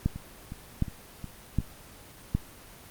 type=two click trains; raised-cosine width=5 ms; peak=-24 / -12 dBFS; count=5 / 4; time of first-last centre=0.16-1.604 / 0.06-2.35 s; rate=2.77 / 1.31 Hz; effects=pink hiss -49 dBFS RMS until 2.9 s + Opus 24 kbps